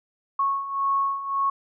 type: beating tone pair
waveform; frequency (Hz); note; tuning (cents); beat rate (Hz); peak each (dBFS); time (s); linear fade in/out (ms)
sine; 1100 / 1101.8; C#6 / C#6; -14 / -11; 1.8; -28 / -23; 0.39-1.5; 5
effects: none